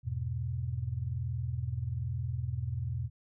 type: chord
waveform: sine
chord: E major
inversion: none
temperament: equal with one note detuned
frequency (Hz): 82.41 / 102.34 / 123.47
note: E2 / G#2 / B2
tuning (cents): 0 / -25 / 0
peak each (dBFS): -37 / -38 / -34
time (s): 0.03-3.1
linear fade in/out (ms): 50
effects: none